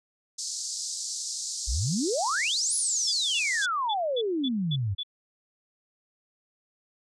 white band-pass noise, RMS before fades -34 dBFS, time 0.38-3.66 s, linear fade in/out 10 ms, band 4400 to 8000 Hz, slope 48 dB/octave
sine exponential two-way sweep, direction up then down, 49 to 10548 to 91.7 Hz, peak -25 dBFS, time 1.67-4.95 s, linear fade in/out 20 ms, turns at 2.75 s
sine tone bursts, 3445 Hz, A7, 37 cents flat, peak -29 dBFS, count 8, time 3.07-5.034 s, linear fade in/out 10 ms, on 53 ms, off 220 ms
effects none

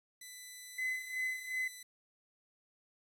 10% pulse tone, 1997 Hz, B6, 19 cents sharp, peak -39 dBFS, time 0.21-1.83 s, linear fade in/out 5 ms
sine tone with tremolo, 2029 Hz, B6, 46 cents sharp, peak -32 dBFS, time 0.78-1.68 s, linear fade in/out 5 ms, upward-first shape sine, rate 2.7 Hz, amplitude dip 80%
effects 11-bit

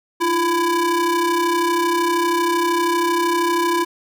square ring-modulated tone, 328.8 Hz, E4, 4 cents flat, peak -14 dBFS, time 0.2-3.85 s, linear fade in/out 20 ms, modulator 674 Hz, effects none

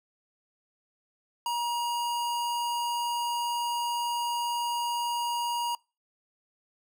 square tone, 951 Hz, A#5, 34 cents sharp, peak -28 dBFS, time 1.46-5.75 s, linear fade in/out 2 ms, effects noise-tail reverb RT60 0.3 s tail -25 dB re dry

